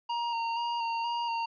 square tone with vibrato, 932.3 Hz, A#5, in tune, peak -30 dBFS, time 0.09-1.46 s, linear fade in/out 10 ms, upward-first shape square, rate 2.1 Hz, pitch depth 20 cents each way, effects resampled to 11025 Hz

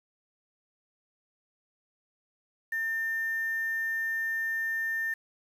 sine tone with quantisation, 1800 Hz, A6, 39 cents sharp, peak -28 dBFS, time 2.72-5.14 s, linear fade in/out 5 ms, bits 8, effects none

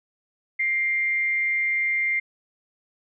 sine tone with amplitude modulation, 2100 Hz, C7, 6 cents sharp, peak -19 dBFS, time 0.59-2.2 s, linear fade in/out 10 ms, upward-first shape sine, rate 223 Hz, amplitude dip 35%, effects none

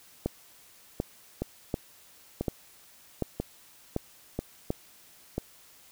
two click trains, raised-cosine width 2 ms, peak -14 / -16 dBFS, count 7 / 5, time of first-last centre 0.26-4.704 / 1.42-5.38 s, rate 1.35 / 1.01 Hz, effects white hiss -56 dBFS RMS until 5.91 s

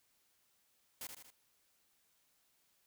white noise with echo, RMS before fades -45 dBFS, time 1.01-1.07 s, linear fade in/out 2 ms, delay 78 ms, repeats 3, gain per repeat -5 dB, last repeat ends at 1.304 s, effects white hiss -75 dBFS RMS until 2.86 s

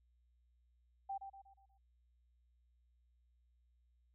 sine tone with echo, 784 Hz, G5, in tune, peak -39 dBFS, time 1.09-1.18 s, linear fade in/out 10 ms, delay 120 ms, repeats 5, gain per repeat -7 dB, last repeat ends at 1.78 s, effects added 60 Hz sine -70 dBFS peak until 4.14 s

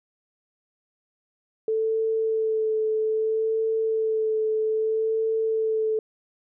sine tone with vibrato, 440 Hz, A4, in tune, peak -21 dBFS, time 1.68-5.99 s, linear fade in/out 2 ms, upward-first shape sine, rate 0.62 Hz, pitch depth 17 cents each way, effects none

